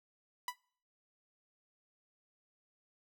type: tone with exponential decay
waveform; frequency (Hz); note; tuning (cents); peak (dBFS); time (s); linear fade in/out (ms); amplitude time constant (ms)
sawtooth; 987.8; B5; 0; -29; 0.48-0.56; 2; 17
effects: noise-tail reverb RT60 0.5 s tail -24 dB re dry